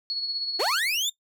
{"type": "tone with tremolo", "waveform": "sine", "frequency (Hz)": 4364, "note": "C#8", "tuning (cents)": -28, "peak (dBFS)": -25, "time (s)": [0.1, 0.79], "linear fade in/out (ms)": 0, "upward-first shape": "sine", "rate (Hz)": 16, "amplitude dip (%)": 45}
{"type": "linear sweep", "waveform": "30% pulse", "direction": "up", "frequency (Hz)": [315.4, 3687], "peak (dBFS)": -21, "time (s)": [0.59, 1.1], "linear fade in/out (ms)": 10}
{"effects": ["noise-tail reverb RT60 0.1 s tail -18 dB re dry"]}